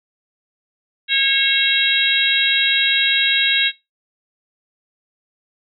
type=harmonic tone; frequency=545 Hz; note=C#5; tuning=29 cents flat; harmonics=3 / 4 / 5 / 6 / 7; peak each=-22 / -21 / -21 / -21 / -18 dBFS; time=1.08-3.72 s; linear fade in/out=50 ms; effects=noise-tail reverb RT60 0.2 s tail -19 dB re dry